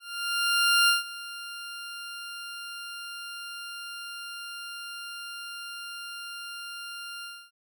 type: tone with ADSR envelope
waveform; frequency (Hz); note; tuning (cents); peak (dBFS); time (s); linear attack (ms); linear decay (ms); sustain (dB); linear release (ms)
20% pulse; 1396.9; F6; 0; -13; 0-7.51; 880; 150; -19; 270
effects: none